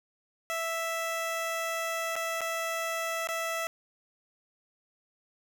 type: tone with dropouts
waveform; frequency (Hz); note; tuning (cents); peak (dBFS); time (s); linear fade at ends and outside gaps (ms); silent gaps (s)
15% pulse; 659.3; E5; 0; -24; 0.5-3.67; 0; 2.156-2.163 / 2.408-2.415 / 3.272-3.288
effects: none